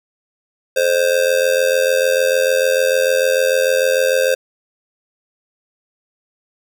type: tone with amplitude modulation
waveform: square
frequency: 523.3 Hz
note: C5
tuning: in tune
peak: -10 dBFS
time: 0.76-4.35 s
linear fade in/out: 10 ms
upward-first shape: sine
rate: 86.7 Hz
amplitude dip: 80%
effects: none